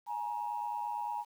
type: tone pair together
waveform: sine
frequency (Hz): 838.2 / 947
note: G#5 / A#5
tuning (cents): +16 / +27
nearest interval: major second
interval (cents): 211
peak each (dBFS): -36 / -36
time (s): 0.06-1.25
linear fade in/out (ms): 50
effects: tanh soft clip ceiling -26 dBFS + 10-bit